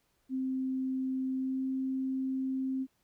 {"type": "tone with pitch glide", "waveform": "sine", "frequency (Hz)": [261.6, 263.6], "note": ["C4", "C4"], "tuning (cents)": [0, 13], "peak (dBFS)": -30, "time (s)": [0.29, 2.87], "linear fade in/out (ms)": 50, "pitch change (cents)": 13, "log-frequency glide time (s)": [1.36, 1.64], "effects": ["pink hiss -74 dBFS RMS until 3.03 s"]}